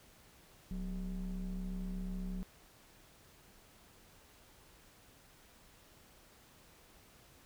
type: ring-modulated tone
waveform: triangle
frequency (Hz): 109.1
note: A2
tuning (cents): -14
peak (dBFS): -32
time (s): 0.71-2.43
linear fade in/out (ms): 0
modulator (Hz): 74.9
effects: pink hiss -62 dBFS RMS until 7.45 s